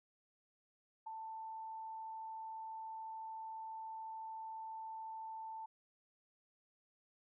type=tone with ADSR envelope; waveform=sine; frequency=887 Hz; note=A5; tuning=14 cents sharp; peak=-40 dBFS; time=1.06-5.66 s; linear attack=13 ms; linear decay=3 ms; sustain=-4 dB; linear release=7 ms; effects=none